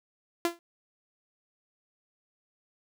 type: tone with exponential decay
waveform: sawtooth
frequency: 341.6 Hz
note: F4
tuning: 38 cents flat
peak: -18 dBFS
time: 0.45-0.59 s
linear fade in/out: 1 ms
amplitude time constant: 29 ms
effects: none